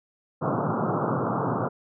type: band-pass noise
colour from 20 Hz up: pink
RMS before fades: -26 dBFS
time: 0.41-1.69 s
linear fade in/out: 20 ms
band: 110 to 1400 Hz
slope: 96 dB/octave
effects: none